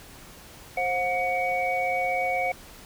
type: tone cluster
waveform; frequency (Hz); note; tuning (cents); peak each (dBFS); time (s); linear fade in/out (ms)
sine; 529 / 723 / 2248; C5 / F#5 / C#7; +19 / -40 / +24; -30 / -26 / -28; 0.77-2.52; 5
effects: pink hiss -47 dBFS RMS until 2.85 s